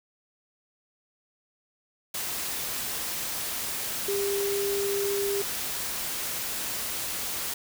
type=tone in noise; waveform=sine; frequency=400 Hz; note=G4; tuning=35 cents sharp; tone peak=-26 dBFS; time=4.08-5.42 s; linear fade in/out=5 ms; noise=white; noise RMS=-32 dBFS; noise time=2.14-7.54 s; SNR=+3 dB; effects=none